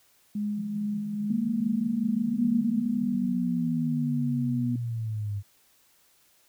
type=tone with tremolo; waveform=sine; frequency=207.7 Hz; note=G#3; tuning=in tune; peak=-26 dBFS; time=0.35-2.86 s; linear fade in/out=5 ms; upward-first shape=sine; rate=2.4 Hz; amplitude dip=35%
type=band-pass noise; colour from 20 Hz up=white; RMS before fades=-43 dBFS; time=0.56-3.43 s; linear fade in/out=5 ms; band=150 to 180 Hz; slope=96 dB/octave
type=tone with pitch glide; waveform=sine; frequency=233.1 to 242.3 Hz; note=A#3 to B3; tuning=0 to -33 cents; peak=-26 dBFS; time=1.3-4.76 s; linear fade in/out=5 ms; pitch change=+67 cents; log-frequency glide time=2.04-3 s
type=exponential sweep; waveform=sine; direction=down; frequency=250.7 to 99.3 Hz; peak=-28 dBFS; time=2.32-5.43 s; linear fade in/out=50 ms
effects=white hiss -63 dBFS RMS until 6.48 s